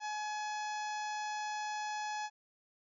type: harmonic tone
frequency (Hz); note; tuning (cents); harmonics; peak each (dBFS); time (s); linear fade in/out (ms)
846; G#5; +32; 1 / 2 / 3 / 4 / 5 / 6 / 7 / 8; -37 / -44 / -49 / -53 / -54 / -52 / -52 / -56; 0-2.3; 50
effects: none